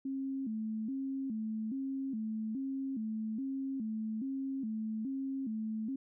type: tone with vibrato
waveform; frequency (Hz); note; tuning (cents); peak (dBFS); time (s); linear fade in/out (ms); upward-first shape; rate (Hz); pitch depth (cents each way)
sine; 242.7; B3; -30; -34; 0.05-5.96; 5; square; 1.2; 180
effects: none